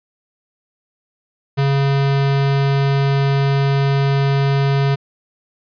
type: tone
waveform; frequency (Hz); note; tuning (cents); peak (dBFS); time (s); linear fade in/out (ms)
square; 138.5; C#3; -1; -14; 1.57-4.96; 20
effects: resampled to 11025 Hz